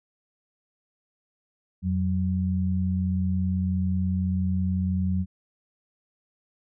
sine tone pair together, 87.9 / 186.25 Hz, F2 / F#3, +12 / +12 cents, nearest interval octave + minor second, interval 1300 cents, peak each -25 dBFS, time 1.82-5.26 s, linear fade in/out 50 ms, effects none

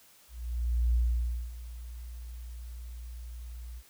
sine tone with ADSR envelope, 59.3 Hz, A#1, 30 cents sharp, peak -22 dBFS, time 0.28-3.83 s, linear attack 660 ms, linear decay 570 ms, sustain -17 dB, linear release 56 ms, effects white hiss -59 dBFS RMS until 3.89 s

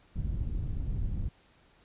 pink low-pass noise, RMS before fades -32 dBFS, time 0.15-1.29 s, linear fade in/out 10 ms, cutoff 120 Hz, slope 12 dB/octave, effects pink hiss -63 dBFS RMS until 1.84 s + resampled to 8000 Hz

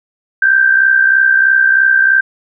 sine tone with amplitude modulation, 1568 Hz, G6, in tune, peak -4 dBFS, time 0.42-2.21 s, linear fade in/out 5 ms, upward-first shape sine, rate 63.1 Hz, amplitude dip 60%, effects none

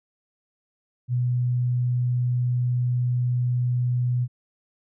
sine tone, 123.47 Hz, B2, in tune, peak -20 dBFS, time 1.08-4.28 s, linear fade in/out 50 ms, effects none

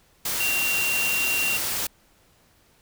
sine tone in noise, 2757 Hz, F7, 23 cents flat, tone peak -23 dBFS, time 0.4-1.57 s, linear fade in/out 5 ms, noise white, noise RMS -27 dBFS, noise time 0.25-1.87 s, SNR +1 dB, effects pink hiss -60 dBFS RMS until 2.81 s

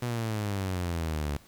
sawtooth exponential sweep, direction down, 123.47 to 70.9 Hz, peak -25 dBFS, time 0.02-1.37 s, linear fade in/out 5 ms, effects pink hiss -57 dBFS RMS until 1.47 s

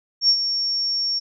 sine tone with ADSR envelope, 5500 Hz, F8, 27 cents flat, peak -11 dBFS, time 0.21-1.2 s, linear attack 79 ms, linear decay 70 ms, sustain -9 dB, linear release 21 ms, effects none

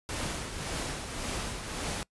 pink noise with tremolo, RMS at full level -33 dBFS, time 0.09-2.03 s, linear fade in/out 0 ms, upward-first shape triangle, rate 1.8 Hz, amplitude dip 55%, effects noise-tail reverb RT60 0.1 s tail -24 dB re dry + resampled to 24000 Hz

